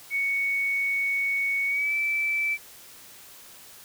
sine tone with pitch glide, 2225 to 2321 Hz, C#7 to D7, +6 to -21 cents, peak -23 dBFS, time 0.1-2.58 s, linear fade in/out 50 ms, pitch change +73 cents, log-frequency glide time 1.67-1.94 s, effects white hiss -48 dBFS RMS until 3.84 s

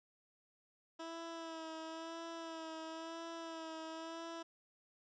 15% pulse tone with vibrato, 326.3 Hz, E4, 18 cents flat, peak -38 dBFS, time 0.99-4.43 s, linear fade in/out 10 ms, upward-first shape sine, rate 0.98 Hz, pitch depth 32 cents each way, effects resampled to 16000 Hz

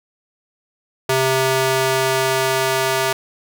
square tone with high-pass filter sweep, 131.9 Hz, C3, 14 cents sharp, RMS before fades -18 dBFS, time 1.09-3.13 s, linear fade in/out 5 ms, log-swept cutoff 340 to 540 Hz, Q 0.73, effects none

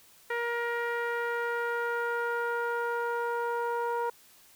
sawtooth tone with low-pass filter sweep, 472.6 Hz, A#4, 24 cents sharp, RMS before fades -31 dBFS, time 0.3-4.1 s, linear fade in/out 5 ms, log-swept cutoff 1900 to 1100 Hz, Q 3.2, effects white hiss -58 dBFS RMS until 4.55 s

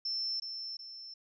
sine tone with echo, 5340 Hz, E8, 22 cents sharp, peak -32 dBFS, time 0.05-0.4 s, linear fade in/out 5 ms, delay 370 ms, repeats 2, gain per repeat -6 dB, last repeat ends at 1.14 s, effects none

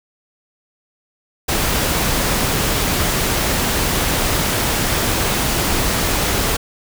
pink noise, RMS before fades -18 dBFS, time 1.48-6.57 s, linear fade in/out 10 ms, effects none

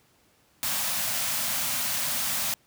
white band-stop noise, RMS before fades -28 dBFS, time 0.63-2.54 s, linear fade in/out 0 ms, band 280 to 530 Hz, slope 96 dB/octave, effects pink hiss -63 dBFS RMS until 2.66 s + high-pass 80 Hz 12 dB/octave

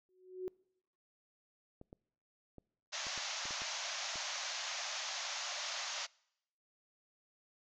sine tone with exponential growth, 369.5 Hz, F#4, 2 cents flat, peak -34 dBFS, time 0.09-0.48 s, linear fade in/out 0 ms, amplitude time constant 84 ms
clicks, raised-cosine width 2 ms, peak -38 dBFS, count 9, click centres 1.814 / 1.929 / 2.583 / 3.068 / 3.177 / 3.455 / 3.508 / 3.619 / 4.157 s
white band-pass noise, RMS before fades -41 dBFS, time 2.92-6.07 s, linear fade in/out 20 ms, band 560 to 6800 Hz, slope 96 dB/octave
effects noise-tail reverb RT60 0.8 s tail -26 dB re dry

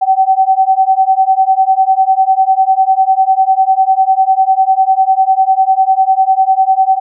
sine beating tone pair, 759 / 769 Hz, F#5 / G5, +44 / -33 cents, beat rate 10 Hz, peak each -10 dBFS, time 0.01-7 s, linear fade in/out 20 ms, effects none

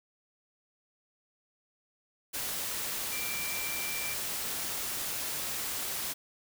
sine tone in noise, 2352 Hz, D7, 2 cents sharp, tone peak -38 dBFS, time 3.11-4.15 s, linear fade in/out 20 ms, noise white, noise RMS -35 dBFS, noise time 2.33-6.14 s, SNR -6 dB, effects none

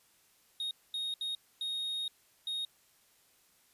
triangle tone bursts at uneven times, 3729 Hz, A#7, in tune, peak -32 dBFS, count 5, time 0.6-0.71 / 0.94-1.14 / 1.21-1.35 / 1.61-2.08 / 2.47-2.65 s, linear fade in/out 2 ms, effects white hiss -67 dBFS RMS until 3.73 s + resampled to 32000 Hz

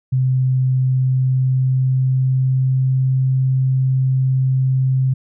sine tone with pitch glide, 129.6 to 131.18 Hz, C3 to C3, -16 to +5 cents, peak -13 dBFS, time 0.12-5.14 s, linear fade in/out 10 ms, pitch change +21 cents, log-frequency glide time 0.79-3.25 s, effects none

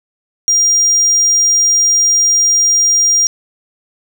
triangle tone, 5700 Hz, F8, 34 cents sharp, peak -7 dBFS, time 0.48-3.27 s, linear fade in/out 0 ms, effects none

